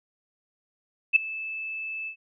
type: tone with ADSR envelope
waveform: sine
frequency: 2624 Hz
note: E7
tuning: 9 cents flat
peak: -11 dBFS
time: 1.13-2.16 s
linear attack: 30 ms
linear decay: 6 ms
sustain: -20 dB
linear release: 88 ms
effects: none